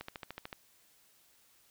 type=click train; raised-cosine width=0.3 ms; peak=-25 dBFS; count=8; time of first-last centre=0.01-0.529 s; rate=13.5 Hz; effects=white hiss -66 dBFS RMS until 1.7 s